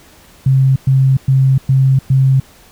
sine tone bursts, 133.4 Hz, C3, 34 cents sharp, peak -7 dBFS, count 5, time 0.46-2.4 s, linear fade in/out 5 ms, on 300 ms, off 110 ms, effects pink hiss -44 dBFS RMS until 2.71 s

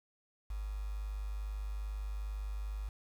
sine tone with quantisation, 51.2 Hz, G#1, 24 cents flat, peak -36 dBFS, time 0.5-2.89 s, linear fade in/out 5 ms, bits 9, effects none

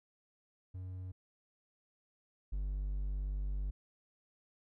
triangle tone pair in turn, 92.5 / 49 Hz, F#2 / G1, 0 / 0 cents, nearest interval major seventh, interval 1100 cents, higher first, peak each -39 / -32 dBFS, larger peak second, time 0.74-1.12 / 2.52-3.71 s, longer second, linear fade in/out 10 ms, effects none

